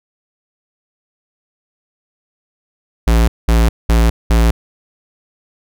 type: tone bursts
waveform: square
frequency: 56.8 Hz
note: A#1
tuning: 44 cents flat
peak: -9 dBFS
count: 4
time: 3.07-4.51 s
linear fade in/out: 5 ms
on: 210 ms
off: 200 ms
effects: none